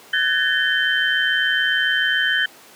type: tone cluster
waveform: sine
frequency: 1514 / 1681 / 1808 / 3090 Hz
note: F#6 / G#6 / A6 / G7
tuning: +39 / +20 / +47 / -26 cents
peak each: -22 dBFS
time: 0.13-2.46 s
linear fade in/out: 5 ms
effects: pink hiss -45 dBFS RMS until 2.75 s + high-pass 300 Hz 12 dB/octave